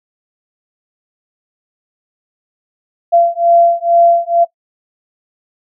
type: beating tone pair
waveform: sine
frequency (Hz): 683 / 685.2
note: F5 / F5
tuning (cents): -39 / -33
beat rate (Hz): 2.2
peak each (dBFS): -11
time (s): 3.12-4.45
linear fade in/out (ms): 20
effects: noise-tail reverb RT60 0.1 s tail -17 dB re dry